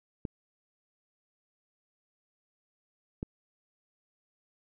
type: clicks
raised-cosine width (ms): 3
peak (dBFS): -21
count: 2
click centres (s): 0.252 / 3.229
effects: none